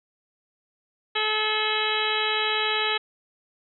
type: harmonic tone with a mistuned harmonic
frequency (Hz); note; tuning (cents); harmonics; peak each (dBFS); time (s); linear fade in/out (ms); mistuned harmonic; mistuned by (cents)
431.1; A4; -35; 1 / 2 / 3 / 4 / 5 / 6 / 7 / 8 / 9; -31 / -31 / -31 / -31 / -31 / -31 / -31 / -31 / -31; 1.15-2.98; 10; 8; -76
effects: none